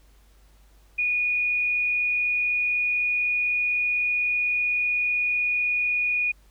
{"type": "tone with frequency modulation", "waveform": "sine", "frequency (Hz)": 2456, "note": "D#7", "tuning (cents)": -23, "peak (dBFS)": -21, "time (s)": [0.98, 6.32], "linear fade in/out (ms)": 10, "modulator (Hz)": 39.9, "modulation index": 0.44, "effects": ["added 50 Hz sine -53 dBFS peak until 6.5 s", "pink hiss -62 dBFS RMS until 6.5 s"]}